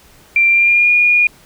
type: tone with pitch glide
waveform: sine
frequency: 2363 to 2435 Hz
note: D7 to D#7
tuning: +10 to -38 cents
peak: -8 dBFS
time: 0.36-1.27 s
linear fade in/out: 2 ms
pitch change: +52 cents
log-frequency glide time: 0.47-0.91 s
effects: pink hiss -46 dBFS RMS until 1.45 s